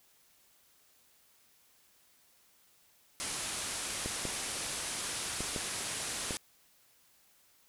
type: low-pass noise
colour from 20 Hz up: white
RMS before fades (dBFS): -38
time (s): 3.2-6.37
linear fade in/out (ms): 0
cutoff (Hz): 11000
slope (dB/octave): 96
type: clicks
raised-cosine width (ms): 2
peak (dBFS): -23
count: 5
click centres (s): 4.06 / 4.253 / 5.406 / 5.562 / 6.308
effects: white hiss -66 dBFS RMS until 7.68 s